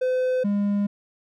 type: tone pair in turn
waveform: triangle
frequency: 510 / 203.1 Hz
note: C5 / G#3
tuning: -44 / -38 cents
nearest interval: octave + major third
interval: 1594 cents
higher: first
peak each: -18 dBFS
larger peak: neither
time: 0.01-0.44 / 0.44-0.87 s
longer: neither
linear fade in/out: 10 ms
effects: none